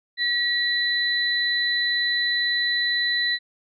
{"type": "tone pair together", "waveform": "sine", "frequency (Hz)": [1922, 4000], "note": ["B6", "B7"], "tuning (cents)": [-48, 21], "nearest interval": "octave + minor second", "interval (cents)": 1269, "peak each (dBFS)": [-23, -23], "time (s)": [0.17, 3.39], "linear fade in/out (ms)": 50, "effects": []}